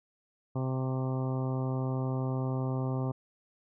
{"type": "harmonic tone with a mistuned harmonic", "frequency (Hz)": 130.4, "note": "C3", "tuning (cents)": -5, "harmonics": [1, 2, 3, 4, 5, 6, 7, 8, 9], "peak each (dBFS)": [-30, -36, -40, -42, -44, -46, -47, -48, -49], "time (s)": [0.55, 3.12], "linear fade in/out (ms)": 10, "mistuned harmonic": 8, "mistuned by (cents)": 20, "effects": []}